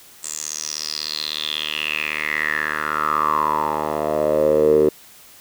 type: tone with band-pass filter sweep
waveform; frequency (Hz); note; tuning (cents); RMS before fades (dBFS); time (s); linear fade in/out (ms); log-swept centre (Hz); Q
10% pulse; 76.3; D#2; -33; -21; 0.23-4.89; 5; 7700 to 410; 7.3
effects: white hiss -46 dBFS RMS until 5.4 s